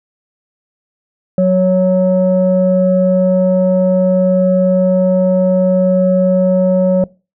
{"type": "tone pair together", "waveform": "sine", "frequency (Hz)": [185.01, 554.4], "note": ["F#3", "C#5"], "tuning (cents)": [0, 0], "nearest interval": "octave + perfect fifth", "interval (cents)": 1900, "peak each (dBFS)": -10, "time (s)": [1.38, 7.04], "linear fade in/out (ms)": 2, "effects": ["noise-tail reverb RT60 0.3 s tail -23 dB re dry", "tanh soft clip ceiling -3 dBFS"]}